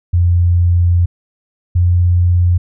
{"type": "tone pair in turn", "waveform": "sine", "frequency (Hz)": [87.31, 88.32], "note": ["F2", "F2"], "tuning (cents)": [0, 20], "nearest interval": "unison", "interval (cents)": 20, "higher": "second", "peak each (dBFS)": -8, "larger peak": "neither", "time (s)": [[0.13, 1.06], [1.75, 2.58]], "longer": "first", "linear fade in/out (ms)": 10, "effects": []}